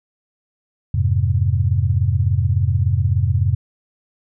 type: chord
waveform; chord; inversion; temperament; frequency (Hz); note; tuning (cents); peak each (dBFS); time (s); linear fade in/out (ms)
sine; F minor; none; equal; 87.31 / 103.83 / 130.81; F2 / Ab2 / C3; 0 / 0 / 0; -18 / -18 / -20; 0.94-3.55; 5
effects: none